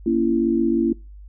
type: chord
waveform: sine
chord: A# diminished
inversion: none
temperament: just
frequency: 233.1 / 279.7 / 335.6 Hz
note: A#3 / C#4 / E4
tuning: 0 / +16 / +31 cents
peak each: -21 / -23 / -19 dBFS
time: 0.06-0.93 s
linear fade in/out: 5 ms
effects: noise-tail reverb RT60 0.3 s tail -24 dB re dry + added 50 Hz sine -38 dBFS peak until 1.28 s